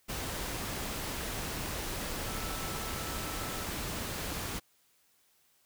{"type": "tone in noise", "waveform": "sine", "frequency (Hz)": 1318.5, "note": "E6", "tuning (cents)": 0, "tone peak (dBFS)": -45, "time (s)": [2.26, 3.65], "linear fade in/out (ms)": 20, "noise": "pink", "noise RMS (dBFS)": -37, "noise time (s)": [0.08, 4.6], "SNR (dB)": -11, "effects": ["white hiss -69 dBFS RMS until 5.65 s"]}